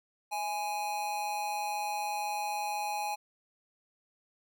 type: tone with amplitude modulation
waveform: square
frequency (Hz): 831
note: G#5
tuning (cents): +1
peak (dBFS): -30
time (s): 0.31-3.16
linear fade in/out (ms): 20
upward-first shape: sine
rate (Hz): 184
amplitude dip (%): 55
effects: none